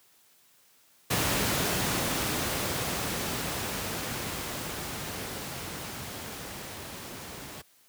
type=noise with level ramp; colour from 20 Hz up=pink; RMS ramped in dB=-26 to -42 dBFS; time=1.1-7.62 s; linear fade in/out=10 ms; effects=white hiss -62 dBFS RMS until 7.88 s + high-pass 80 Hz 12 dB/octave